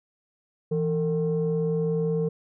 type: tone pair together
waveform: sine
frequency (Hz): 164.93 / 452.7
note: E3 / A4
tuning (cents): +1 / +49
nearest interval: octave + perfect fourth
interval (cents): 1748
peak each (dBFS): -24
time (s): 0.71-2.29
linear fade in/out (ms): 10
effects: tanh soft clip ceiling -17 dBFS